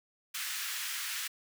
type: high-pass noise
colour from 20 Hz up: pink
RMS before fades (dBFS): -37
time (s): 0.34-1.28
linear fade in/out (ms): 10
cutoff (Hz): 1500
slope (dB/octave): 24
effects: none

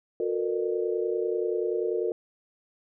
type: tone cluster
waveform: sine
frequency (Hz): 361.2 / 450.8 / 481 / 604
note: F#4 / A4 / B4 / D5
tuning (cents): -42 / +42 / -46 / +48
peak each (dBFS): -29 / -28 / -34 / -37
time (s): 0.2-2.12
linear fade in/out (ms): 2
effects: none

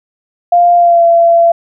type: tone with pitch glide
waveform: sine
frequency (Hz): 698.5 to 677.8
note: F5 to E5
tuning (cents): 0 to +48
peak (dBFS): -4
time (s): 0.52-1.52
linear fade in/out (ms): 5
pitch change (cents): -52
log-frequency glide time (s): 0.76-1.04
effects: none

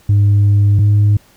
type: tone pair in turn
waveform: sine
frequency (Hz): 101.8 / 103.46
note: G#2 / G#2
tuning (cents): -34 / -6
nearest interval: unison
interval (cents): 28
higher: second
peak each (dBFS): -5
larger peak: neither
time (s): 0.09-0.79 / 0.79-1.17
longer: first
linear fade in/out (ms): 5
effects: tanh soft clip ceiling -6 dBFS + pink hiss -49 dBFS RMS until 1.36 s

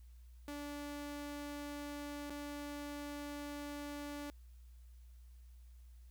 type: tone with dropouts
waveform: sawtooth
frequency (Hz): 290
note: D4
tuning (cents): -22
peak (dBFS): -39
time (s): 0.48-4.3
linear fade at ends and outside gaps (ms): 0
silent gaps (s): 2.298-2.304
effects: added 60 Hz sine -54 dBFS peak until 6.1 s + white hiss -75 dBFS RMS until 6.1 s

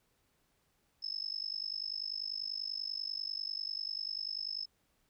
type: tone with amplitude modulation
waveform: sine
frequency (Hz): 5220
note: E8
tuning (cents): -18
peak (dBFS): -32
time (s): 1.02-4.66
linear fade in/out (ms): 20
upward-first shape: sine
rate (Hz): 50.2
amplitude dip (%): 100
effects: pink hiss -75 dBFS RMS until 5.09 s

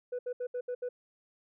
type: tone bursts at uneven times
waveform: sine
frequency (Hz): 493.9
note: B4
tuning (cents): 0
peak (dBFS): -30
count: 6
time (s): 0.12-0.19 / 0.26-0.33 / 0.4-0.47 / 0.54-0.61 / 0.68-0.75 / 0.82-0.89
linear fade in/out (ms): 10
effects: tanh soft clip ceiling -31 dBFS

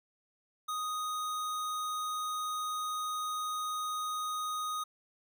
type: tone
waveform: square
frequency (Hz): 1244.5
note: D#6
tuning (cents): 0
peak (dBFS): -34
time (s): 0.68-4.84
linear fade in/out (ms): 10
effects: none

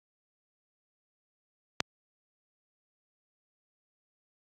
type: click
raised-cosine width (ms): 0.2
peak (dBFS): -7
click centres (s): 1.804
effects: high-pass 100 Hz 12 dB/octave + AAC 64 kbps

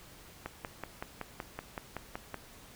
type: click train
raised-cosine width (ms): 0.5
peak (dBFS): -22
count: 11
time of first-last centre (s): 0.46-2.343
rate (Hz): 5.31
effects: pink hiss -54 dBFS RMS until 2.75 s

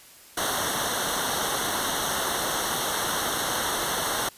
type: noise with comb filter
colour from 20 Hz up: pink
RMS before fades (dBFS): -27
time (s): 0.37-4.29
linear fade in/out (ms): 5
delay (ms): 0.41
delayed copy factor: -0.9
effects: white hiss -50 dBFS RMS until 4.37 s + resampled to 32000 Hz

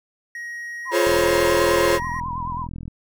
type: tone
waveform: triangle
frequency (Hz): 1889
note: A#6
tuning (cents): +22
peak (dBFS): -28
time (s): 0.35-2.2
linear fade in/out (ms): 2
type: tone with vibrato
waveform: sine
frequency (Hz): 1001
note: B5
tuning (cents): +23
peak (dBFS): -26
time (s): 0.85-2.68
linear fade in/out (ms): 50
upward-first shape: triangle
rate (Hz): 9.3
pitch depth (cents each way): 110
type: chord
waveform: 45% pulse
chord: Db major seventh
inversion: first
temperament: equal with one note detuned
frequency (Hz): 349.2 / 425.7 / 523.3 / 554.4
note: F4 / Ab4 / C5 / Db5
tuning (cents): 0 / +43 / 0 / 0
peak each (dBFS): -21 / -23 / -23 / -22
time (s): 0.91-2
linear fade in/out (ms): 50
type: click train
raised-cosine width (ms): 5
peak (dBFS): -21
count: 77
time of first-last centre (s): 1.07-2.88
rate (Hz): 42
effects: none

